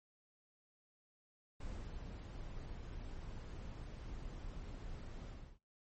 brown noise with ADSR envelope, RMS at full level -44 dBFS, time 1.6-5.59 s, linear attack 8 ms, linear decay 340 ms, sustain -3 dB, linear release 290 ms, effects noise-tail reverb RT60 0.3 s tail -25 dB re dry + MP3 32 kbps

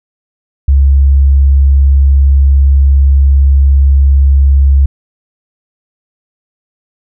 sine tone, 68.7 Hz, C#2, 15 cents flat, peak -3 dBFS, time 0.68-4.86 s, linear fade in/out 5 ms, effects none

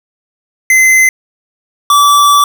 square tone pair in turn, 2055 / 1156.7 Hz, C7 / D6, -32 / -27 cents, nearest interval minor seventh, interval 995 cents, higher first, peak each -5 dBFS, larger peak neither, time 0.7-1.09 / 1.9-2.44 s, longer second, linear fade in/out 2 ms, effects 7-bit

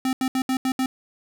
square tone bursts at uneven times, 260.5 Hz, C4, 7 cents flat, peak -21 dBFS, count 6, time 0.05-0.13 / 0.21-0.28 / 0.35-0.42 / 0.49-0.57 / 0.65-0.72 / 0.79-0.86 s, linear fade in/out 2 ms, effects none

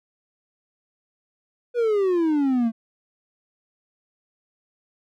triangle exponential sweep, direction down, 493.1 to 220.8 Hz, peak -16 dBFS, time 1.74-2.72 s, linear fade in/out 50 ms, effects none

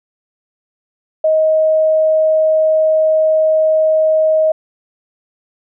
sine tone, 629 Hz, D#5, 19 cents sharp, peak -9 dBFS, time 1.24-4.52 s, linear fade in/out 5 ms, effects none

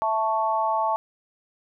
sine chord, A major, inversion second, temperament equal, 659.3 / 880 / 1108.7 Hz, E5 / A5 / C#6, 0 / 0 / 0 cents, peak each -27 / -23 / -27 dBFS, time 0.02-0.96 s, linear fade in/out 0 ms, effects none

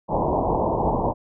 white low-pass noise, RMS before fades -22 dBFS, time 0.08-1.14 s, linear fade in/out 50 ms, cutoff 1000 Hz, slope 96 dB/octave, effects none

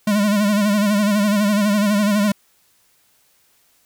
square tone with vibrato, 206.2 Hz, G#3, 12 cents flat, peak -15 dBFS, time 0.07-2.32 s, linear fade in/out 5 ms, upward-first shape sine, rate 12 Hz, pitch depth 67 cents each way, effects white hiss -59 dBFS RMS until 3.85 s

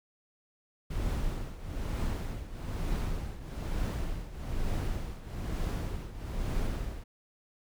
brown noise with tremolo, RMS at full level -30 dBFS, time 0.9-7.04 s, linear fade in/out 10 ms, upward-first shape triangle, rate 1.1 Hz, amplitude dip 80%, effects none

